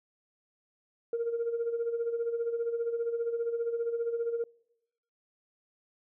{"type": "tone with tremolo", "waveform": "sine", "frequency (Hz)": 466.2, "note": "A#4", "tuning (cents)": 0, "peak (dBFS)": -25, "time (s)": [1.13, 4.44], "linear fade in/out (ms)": 2, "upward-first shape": "sine", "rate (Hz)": 15, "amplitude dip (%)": 65, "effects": ["noise-tail reverb RT60 0.9 s tail -26 dB re dry", "tanh soft clip ceiling -24 dBFS"]}